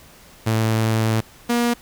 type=tone pair in turn; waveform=sawtooth; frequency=111.2 / 238.4 Hz; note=A2 / A#3; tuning=+19 / +39 cents; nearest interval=octave + minor second; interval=1320 cents; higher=second; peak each=-13 dBFS; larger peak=neither; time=0.46-1.21 / 1.49-1.74 s; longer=first; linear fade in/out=10 ms; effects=pink hiss -47 dBFS RMS until 1.81 s